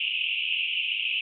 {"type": "band-pass noise", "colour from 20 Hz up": "white", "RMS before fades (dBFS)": -28, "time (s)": [0, 1.21], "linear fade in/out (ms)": 5, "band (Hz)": [2500, 3000], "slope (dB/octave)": 96, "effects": []}